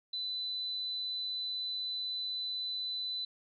sine tone, 4002 Hz, B7, 22 cents sharp, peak -34 dBFS, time 0.13-3.25 s, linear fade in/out 5 ms, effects none

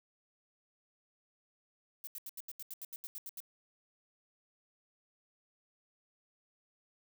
violet noise bursts, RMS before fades -44 dBFS, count 13, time 2.04-3.403 s, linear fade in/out 0 ms, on 31 ms, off 80 ms, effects none

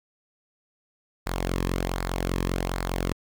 sawtooth tone with flanger, 44.97 Hz, F#1, 49 cents flat, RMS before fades -28 dBFS, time 1.26-3.13 s, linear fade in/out 10 ms, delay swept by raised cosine 0.32 to 1.42 ms, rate 1.3 Hz, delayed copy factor -0.55, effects 9-bit

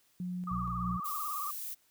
sine tone with tremolo, 180 Hz, F#3, 47 cents flat, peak -34 dBFS, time 0.2-1 s, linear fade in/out 2 ms, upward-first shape square, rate 2.1 Hz, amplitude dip 35%
sine tone with vibrato, 1184 Hz, D6, 14 cents sharp, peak -35 dBFS, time 0.47-1.51 s, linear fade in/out 5 ms, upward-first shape triangle, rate 18 Hz, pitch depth 110 cents each way
harmonic tone, 60.7 Hz, B1, 29 cents flat, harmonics 1 / 2 / 3, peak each -40 / -39 / -41 dBFS, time 0.5-0.98 s, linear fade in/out 20 ms
violet noise, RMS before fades -40 dBFS, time 1.04-1.75 s, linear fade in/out 20 ms
effects white hiss -69 dBFS RMS until 1.9 s

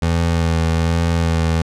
25% pulse tone with vibrato, 82.8 Hz, E2, 8 cents sharp, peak -11 dBFS, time 0.02-1.62 s, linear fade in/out 5 ms, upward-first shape sine, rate 1.2 Hz, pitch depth 25 cents each way, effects low-pass 8000 Hz 12 dB/octave

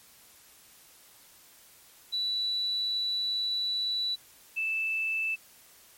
sine tone pair in turn, 3951 / 2637 Hz, B7 / E7, 0 / 0 cents, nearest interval perfect fifth, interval 700 cents, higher first, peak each -27 dBFS, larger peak neither, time 2.12-4.16 / 4.56-5.36 s, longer first, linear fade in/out 20 ms, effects white hiss -56 dBFS RMS until 5.97 s + MP3 64 kbps

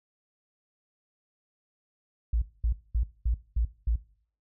sine tone bursts, 56.1 Hz, A1, 34 cents sharp, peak -22 dBFS, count 6, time 2.33-3.958 s, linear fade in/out 5 ms, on 88 ms, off 220 ms, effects noise-tail reverb RT60 0.5 s tail -18 dB re dry

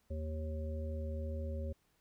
harmonic tone with a mistuned harmonic, 78 Hz, D#2, 5 cents sharp, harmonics 1 / 3 / 5 / 7, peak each -37 / -47 / -51 / -46 dBFS, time 0.1-1.73 s, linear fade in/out 10 ms, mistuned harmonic 3, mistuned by -15 cents, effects pink hiss -75 dBFS RMS until 2 s

